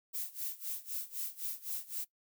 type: noise with tremolo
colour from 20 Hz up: violet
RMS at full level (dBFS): -37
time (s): 0.13-2.05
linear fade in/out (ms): 20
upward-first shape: sine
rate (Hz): 3.9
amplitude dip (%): 90
effects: noise-tail reverb RT60 0.1 s tail -19 dB re dry